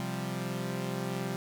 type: chord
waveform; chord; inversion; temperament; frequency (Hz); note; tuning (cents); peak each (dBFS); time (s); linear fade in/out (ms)
sawtooth; C suspended fourth; none; equal; 130.81 / 174.61 / 196; C3 / F3 / G3; 0 / 0 / 0; -33; 0-1.36; 0
effects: none